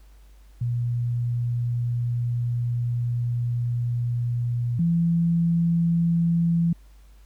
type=tone pair in turn; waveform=sine; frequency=120 / 168.58 Hz; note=B2 / E3; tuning=-49 / +39 cents; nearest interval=tritone; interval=588 cents; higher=second; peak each=-22 / -18 dBFS; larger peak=second; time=0.61-4.79 / 4.79-6.73 s; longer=first; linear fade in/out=5 ms; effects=added 50 Hz sine -47 dBFS peak until 7.25 s + pink hiss -62 dBFS RMS until 7.25 s